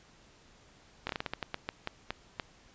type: slowing click train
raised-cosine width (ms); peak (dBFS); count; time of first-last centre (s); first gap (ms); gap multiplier
0.3; -17; 13; 1.07-2.398; 23; 1.26
effects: pink hiss -60 dBFS RMS until 2.74 s + resampled to 16000 Hz